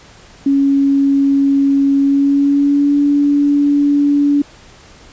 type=tone with pitch glide; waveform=sine; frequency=277.2 to 287.1 Hz; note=C#4 to D4; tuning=0 to -39 cents; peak=-9 dBFS; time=0.46-4.42 s; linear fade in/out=5 ms; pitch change=+61 cents; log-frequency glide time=1.98-2.98 s; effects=pink hiss -42 dBFS RMS until 5.12 s + resampled to 16000 Hz